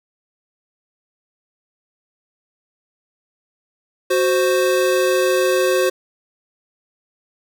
square tone pair together, 370 / 523.3 Hz, F#4 / C5, 0 / 0 cents, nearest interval tritone, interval 600 cents, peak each -18 dBFS, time 4.1-5.9 s, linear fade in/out 10 ms, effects none

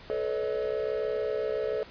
triangle tone cluster, 433.6 / 494.6 / 562 / 628 Hz, A4 / B4 / C#5 / D#5, -25 / +3 / +24 / +16 cents, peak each -28 / -34 / -32 / -34 dBFS, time 0.1-1.83 s, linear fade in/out 0 ms, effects pink hiss -49 dBFS RMS until 1.9 s + resampled to 11025 Hz

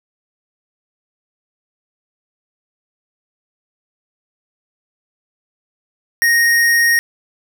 square tone, 1864.7 Hz, A#6, in tune, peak -11 dBFS, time 6.22-6.99 s, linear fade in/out 0 ms, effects none

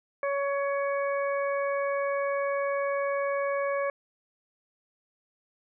harmonic tone, 560 Hz, C#5, 18 cents sharp, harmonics 1 / 2 / 3 / 4, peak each -27 / -33 / -37 / -39 dBFS, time 0.23-3.9 s, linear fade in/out 2 ms, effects none

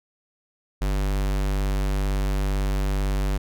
square tone, 48.94 Hz, G1, 2 cents flat, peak -22 dBFS, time 0.81-3.38 s, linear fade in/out 10 ms, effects none

